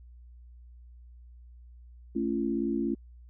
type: chord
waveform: sine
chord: A augmented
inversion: none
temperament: equal with one note detuned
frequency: 220 / 277.2 / 340.9 Hz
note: A3 / C#4 / E#4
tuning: 0 / 0 / -42 cents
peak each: -31 dBFS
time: 2.15-2.95 s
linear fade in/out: 10 ms
effects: added 60 Hz sine -48 dBFS peak until 3.29 s